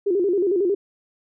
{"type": "tone with vibrato", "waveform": "sine", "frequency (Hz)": 376, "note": "F#4", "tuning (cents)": 28, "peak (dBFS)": -17, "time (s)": [0.06, 0.75], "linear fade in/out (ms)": 10, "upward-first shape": "square", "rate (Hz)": 11, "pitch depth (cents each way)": 120, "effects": []}